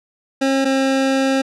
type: tone pair in turn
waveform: 25% pulse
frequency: 270 / 268 Hz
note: C#4 / C4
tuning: -45 / +42 cents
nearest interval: unison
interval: 13 cents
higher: first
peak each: -11 dBFS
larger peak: neither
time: 0.41-0.65 / 0.65-1.42 s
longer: second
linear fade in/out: 10 ms
effects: low-pass 7000 Hz 12 dB/octave